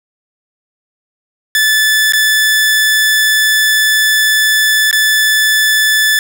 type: tone with dropouts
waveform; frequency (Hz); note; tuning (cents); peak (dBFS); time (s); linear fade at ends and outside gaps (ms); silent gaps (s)
sawtooth; 1742; A6; -18; -5; 1.55-6.19; 1; 2.123-2.134 / 4.912-4.928
effects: none